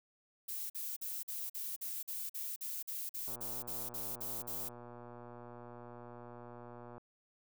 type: noise bursts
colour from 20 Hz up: violet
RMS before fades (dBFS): -41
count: 16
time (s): 0.48-4.69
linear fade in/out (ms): 10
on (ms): 220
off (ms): 46
type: click train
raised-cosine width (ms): 1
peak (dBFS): -37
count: 445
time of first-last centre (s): 3.28-6.98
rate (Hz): 120
effects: none